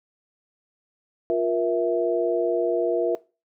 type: tone cluster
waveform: sine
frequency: 352 / 472.8 / 658 Hz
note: F4 / A#4 / E5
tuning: +14 / +24 / -3 cents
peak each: -24 dBFS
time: 1.3-3.15 s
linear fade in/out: 0 ms
effects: noise-tail reverb RT60 0.3 s tail -20 dB re dry